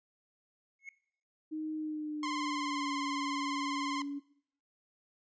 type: tone with exponential growth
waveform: triangle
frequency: 2182 Hz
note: C#7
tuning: 28 cents flat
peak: -37 dBFS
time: 0.79-0.89 s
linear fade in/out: 2 ms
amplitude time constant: 20 ms
type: tone with pitch glide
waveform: sine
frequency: 311.1 to 283.6 Hz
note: D#4 to C#4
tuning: 0 to +40 cents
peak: -35 dBFS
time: 1.51-4.2 s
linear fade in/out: 20 ms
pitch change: -160 cents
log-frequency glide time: 1.74-2.94 s
type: tone with vibrato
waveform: sawtooth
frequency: 1046.5 Hz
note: C6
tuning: in tune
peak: -31 dBFS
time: 2.23-4.02 s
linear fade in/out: 2 ms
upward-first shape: sine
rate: 20 Hz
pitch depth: 62 cents each way
effects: noise-tail reverb RT60 0.6 s tail -19 dB re dry + resampled to 16000 Hz